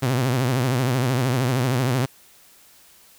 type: tone with vibrato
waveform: sawtooth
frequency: 127.1 Hz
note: C3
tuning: 50 cents flat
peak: -15 dBFS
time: 0.02-2.06 s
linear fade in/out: 10 ms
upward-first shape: triangle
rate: 13 Hz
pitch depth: 150 cents each way
effects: white hiss -52 dBFS RMS until 3.18 s